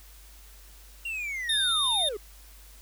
triangle linear sweep, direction down, 2794 to 381.8 Hz, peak -29 dBFS, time 1.05-2.17 s, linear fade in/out 5 ms
square tone with vibrato, 3652 Hz, A#7, 36 cents flat, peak -24 dBFS, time 1.49-2.09 s, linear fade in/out 5 ms, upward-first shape sine, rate 13 Hz, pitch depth 17 cents each way
effects added 50 Hz sine -49 dBFS peak until 2.81 s + white hiss -54 dBFS RMS until 2.81 s

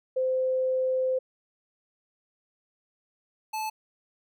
sine / square tone pair in turn, 517 / 869.5 Hz, C5 / A5, -21 / -21 cents, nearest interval major sixth, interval 900 cents, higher second, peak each -23 / -30 dBFS, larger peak first, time 0.16-1.19 / 3.53-3.7 s, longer first, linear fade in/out 10 ms, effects none

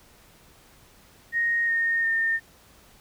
sine tone with pitch steps, 1864.7 / 1841.2 / 1817.9 Hz, A#6 / A#6 / A#6, 0 / -22 / -44 cents, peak -21 dBFS, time 1.32-2.4 s, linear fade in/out 50 ms, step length 360 ms, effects pink hiss -55 dBFS RMS until 3 s

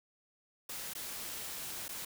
white noise with dropouts, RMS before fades -42 dBFS, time 0.69-2.05 s, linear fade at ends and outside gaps 5 ms, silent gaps 0.936-0.95 / 1.882-1.89 s, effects none

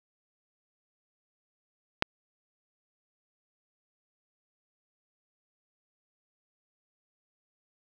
click, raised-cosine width 0.3 ms, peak -6 dBFS, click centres 2.024 s, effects none

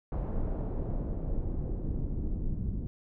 brown noise with low-pass filter sweep, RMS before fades -32 dBFS, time 0.12-2.87 s, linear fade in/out 0 ms, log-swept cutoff 840 to 240 Hz, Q 1.1, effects none

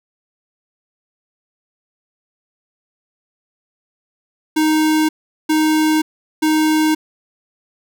square tone bursts, 311.1 Hz, D#4, in tune, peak -13 dBFS, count 3, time 4.56-6.95 s, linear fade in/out 10 ms, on 530 ms, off 400 ms, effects none

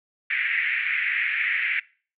pink band-pass noise, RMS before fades -25 dBFS, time 0.3-1.8 s, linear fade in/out 5 ms, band 1800 to 2400 Hz, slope 48 dB/octave, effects noise-tail reverb RT60 0.4 s tail -22 dB re dry

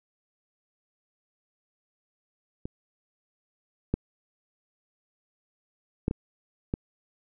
clicks, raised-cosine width 3 ms, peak -21 / -11 / -11 / -16 / -14 dBFS, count 5, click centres 2.655 / 3.94 / 6.081 / 6.111 / 6.739 s, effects none

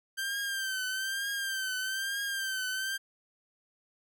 sawtooth tone with vibrato, 1568 Hz, G6, in tune, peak -28 dBFS, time 0.17-2.98 s, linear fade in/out 20 ms, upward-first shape triangle, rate 1.1 Hz, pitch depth 70 cents each way, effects none

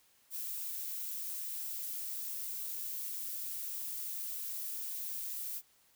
violet noise, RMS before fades -40 dBFS, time 0.3-5.62 s, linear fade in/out 50 ms, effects white hiss -68 dBFS RMS until 5.95 s

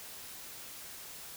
silence, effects white hiss -47 dBFS RMS until 1.36 s

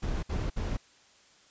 brown noise bursts, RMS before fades -31 dBFS, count 3, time 0.02-0.772 s, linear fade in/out 10 ms, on 210 ms, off 61 ms, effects white hiss -60 dBFS RMS until 1.5 s + resampled to 16000 Hz

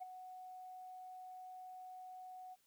sine tone with ADSR envelope, 740 Hz, F#5, in tune, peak -40 dBFS, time 0-2.56 s, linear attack 24 ms, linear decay 14 ms, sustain -9 dB, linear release 32 ms, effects tanh soft clip ceiling -39 dBFS + white hiss -75 dBFS RMS until 2.66 s

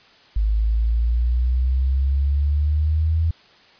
sine exponential sweep, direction up, 51.91 to 82.41 Hz, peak -16 dBFS, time 0.36-3.31 s, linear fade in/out 5 ms, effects white hiss -51 dBFS RMS until 3.79 s + resampled to 11025 Hz

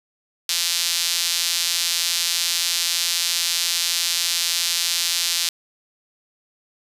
sawtooth tone with high-pass filter, 171.6 Hz, F3, 30 cents flat, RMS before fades -22 dBFS, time 0.49-5.49 s, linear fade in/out 2 ms, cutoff 4100 Hz, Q 1.5, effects resampled to 32000 Hz

